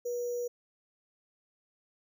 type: tone with sample-and-hold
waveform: sine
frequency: 483.5 Hz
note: B4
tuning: 37 cents flat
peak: -31 dBFS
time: 0.05-0.48 s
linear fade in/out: 10 ms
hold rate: 6300 Hz
effects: none